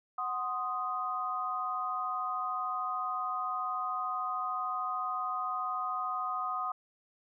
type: chord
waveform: sine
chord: C diminished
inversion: second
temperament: equal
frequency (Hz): 740 / 1046.5 / 1244.5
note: Gb5 / C6 / Eb6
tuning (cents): 0 / 0 / 0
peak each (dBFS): -38 / -39 / -33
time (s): 0.18-6.72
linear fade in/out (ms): 5
effects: none